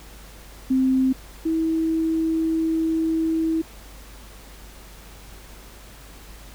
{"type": "tone pair in turn", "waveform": "sine", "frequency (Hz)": [261.6, 323.1], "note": ["C4", "E4"], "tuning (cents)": [0, -35], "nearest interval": "major third", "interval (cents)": 365, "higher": "second", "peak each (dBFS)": [-16, -19], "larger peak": "first", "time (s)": [[0.7, 1.13], [1.45, 3.62]], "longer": "second", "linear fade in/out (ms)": 10, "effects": ["added 50 Hz sine -43 dBFS peak until 6.54 s", "pink hiss -46 dBFS RMS until 6.54 s"]}